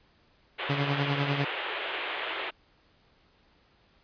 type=band-pass noise; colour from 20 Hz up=white; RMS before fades=-34 dBFS; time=0.58-2.51 s; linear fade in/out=20 ms; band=340 to 3300 Hz; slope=48 dB/octave
type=tone with tremolo; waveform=sawtooth; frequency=141.5 Hz; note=C#3; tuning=36 cents sharp; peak=-20 dBFS; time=0.69-1.45 s; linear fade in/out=10 ms; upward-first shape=triangle; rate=10 Hz; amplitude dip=70%
effects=pink hiss -64 dBFS RMS until 4.03 s + resampled to 11025 Hz